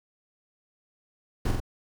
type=noise with echo; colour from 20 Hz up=brown; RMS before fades=-24 dBFS; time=1.45-1.51 s; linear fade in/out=5 ms; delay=46 ms; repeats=2; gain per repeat=-3 dB; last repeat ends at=1.602 s; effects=none